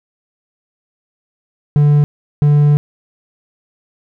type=tone bursts at uneven times; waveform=triangle; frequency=146.7 Hz; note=D3; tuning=2 cents flat; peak=-5 dBFS; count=2; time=1.76-2.04 / 2.42-2.77 s; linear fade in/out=0 ms; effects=none